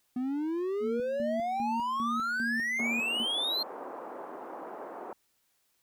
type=exponential sweep; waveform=triangle; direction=up; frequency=245.1 to 4236 Hz; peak=-27 dBFS; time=0.16-3.63 s; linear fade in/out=5 ms
type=tone with tremolo; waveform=sine; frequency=232.6 Hz; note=A#3; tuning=4 cents flat; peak=-32 dBFS; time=0.8-3.26 s; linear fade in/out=50 ms; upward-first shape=square; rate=2.5 Hz; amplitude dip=80%
type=band-pass noise; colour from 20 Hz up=white; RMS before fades=-42 dBFS; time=2.79-5.13 s; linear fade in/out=2 ms; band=290 to 1000 Hz; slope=24 dB/octave
effects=white hiss -73 dBFS RMS until 5.82 s